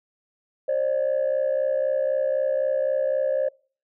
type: tone pair together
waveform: sine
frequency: 535 / 598.9 Hz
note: C5 / D5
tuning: +38 / +34 cents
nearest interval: major second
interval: 196 cents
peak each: -21 / -23 dBFS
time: 0.68-3.49 s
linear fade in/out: 10 ms
effects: noise-tail reverb RT60 0.4 s tail -25 dB re dry + tanh soft clip ceiling -16 dBFS